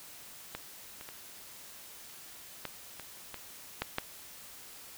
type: clicks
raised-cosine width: 0.3 ms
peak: -21 / -29 / -28 / -20 / -27 / -24 / -15 / -14 dBFS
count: 8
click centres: 0.55 / 1.011 / 1.089 / 2.653 / 2.997 / 3.343 / 3.82 / 3.984 s
effects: white hiss -50 dBFS RMS until 4.97 s